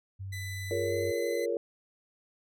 sine tone, 96.6 Hz, G2, 25 cents flat, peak -36 dBFS, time 0.19-1.12 s, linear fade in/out 20 ms
sawtooth tone with pitch glide, 1997 to 2028 Hz, B6 to B6, +19 to +45 cents, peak -36 dBFS, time 0.32-1.46 s, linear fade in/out 10 ms, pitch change +26 cents, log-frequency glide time 0.82-0.95 s
sine chord, Bb minor seventh, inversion second, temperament just, 349.6 / 419.5 / 466.2 / 559.4 Hz, F4 / Ab4 / Bb4 / Db5, +2 / +17 / 0 / +16 cents, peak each -35 / -36 / -31 / -34 dBFS, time 0.71-1.57 s, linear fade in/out 2 ms
effects none

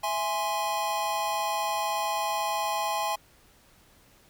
square chord, E augmented, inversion none, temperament equal, 659.3 / 830.6 / 1046.5 Hz, E5 / G#5 / B#5, 0 / 0 / 0 cents, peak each -35 / -30 / -32 dBFS, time 0.03-3.16 s, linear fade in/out 10 ms, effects pink hiss -59 dBFS RMS until 4.29 s

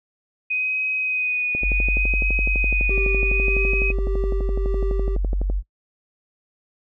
sine tone with vibrato, 2500 Hz, D#7, 8 cents sharp, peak -20 dBFS, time 0.5-3.92 s, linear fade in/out 10 ms, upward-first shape sine, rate 0.68 Hz, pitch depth 21 cents each way
click train, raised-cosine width 2 ms, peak -16 dBFS, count 48, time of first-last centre 1.55-5.5 s, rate 11.9 Hz
sine tone, 47.07 Hz, F#1, 30 cents sharp, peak -19 dBFS, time 1.61-5.63 s, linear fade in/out 50 ms
triangle tone with tremolo, 390 Hz, G4, 9 cents flat, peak -23 dBFS, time 2.9-5.16 s, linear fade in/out 5 ms, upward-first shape sine, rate 1.7 Hz, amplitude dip 35%
effects noise-tail reverb RT60 0.1 s tail -24 dB re dry

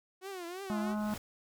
sawtooth tone with vibrato, 365.8 Hz, F#4, 20 cents flat, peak -36 dBFS, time 0.21-0.96 s, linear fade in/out 50 ms, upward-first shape triangle, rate 3 Hz, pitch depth 160 cents each way
pink noise with exponential growth, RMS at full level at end -41 dBFS, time 0.62-1.18 s, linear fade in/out 5 ms, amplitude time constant 120 ms
harmonic tone, 211.2 Hz, G#3, 29 cents sharp, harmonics 1 / 3 / 4 / 5 / 6 / 7, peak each -32 / -42 / -44 / -46 / -48 / -49 dBFS, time 0.7-1.14 s, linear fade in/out 0 ms
effects none

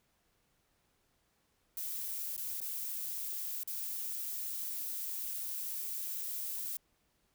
violet noise with dropouts, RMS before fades -39 dBFS, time 1.77-6.77 s, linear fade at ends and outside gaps 2 ms, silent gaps 2.366-2.377 / 2.603-2.614 / 3.634-3.675 s, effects pink hiss -75 dBFS RMS until 7.34 s

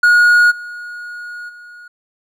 triangle tone with level steps, 1444 Hz, F#6, 43 cents flat, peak -5 / -25 / -33 dBFS, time 0.03-1.88 s, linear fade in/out 5 ms, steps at 0.5 / 1.48 s, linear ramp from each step 20 ms, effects none

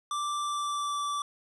square tone with pitch glide, 1174.7 to 1161.2 Hz, D6 to D6, 0 to -20 cents, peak -30 dBFS, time 0.11-1.22 s, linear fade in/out 2 ms, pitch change -20 cents, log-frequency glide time 0.42-1 s, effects resampled to 24000 Hz + 12-bit

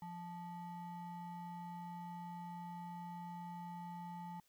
triangle ring-modulated tone, 523.3 Hz, C5, in tune, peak -40 dBFS, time 0.02-4.4 s, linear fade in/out 2 ms, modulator 349 Hz, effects white hiss -75 dBFS RMS until 4.48 s

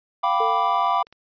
triangle chord, G dominant seventh, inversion third, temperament equal with one note detuned, 698.5 / 778.1 / 987.8 / 1174.7 Hz, F5 / G5 / B5 / D6, 0 / -13 / 0 / 0 cents, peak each -23 / -23 / -21 / -21 dBFS, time 0.23-1.03 s, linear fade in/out 10 ms
sine tone with exponential decay, 450 Hz, A4, 39 cents sharp, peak -23 dBFS, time 0.4-1.05 s, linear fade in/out 5 ms, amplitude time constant 140 ms
clicks, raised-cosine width 0.2 ms, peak -29 dBFS, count 3, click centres 0.867 / 1.069 / 1.126 s
effects resampled to 11025 Hz

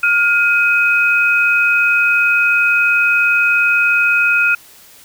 sine tone pair together, 1414.3 / 2520 Hz, F6 / D#7, +21 / +21 cents, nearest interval minor seventh, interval 1000 cents, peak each -13 dBFS, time 0.03-4.55 s, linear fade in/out 5 ms, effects white hiss -43 dBFS RMS until 5.04 s

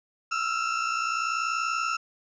35% pulse tone pair together, 1309.6 / 1370 Hz, E6 / F6, -12 / -34 cents, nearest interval minor second, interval 78 cents, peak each -27 dBFS, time 0.31-1.97 s, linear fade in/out 10 ms, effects resampled to 16000 Hz + 10-bit

